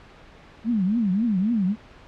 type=tone with vibrato; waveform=sine; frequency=208.8 Hz; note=G#3; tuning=10 cents sharp; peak=-19 dBFS; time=0.64-1.76 s; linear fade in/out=50 ms; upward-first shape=triangle; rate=3.7 Hz; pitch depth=290 cents each way; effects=pink hiss -48 dBFS RMS until 2.07 s + low-pass 3000 Hz 12 dB/octave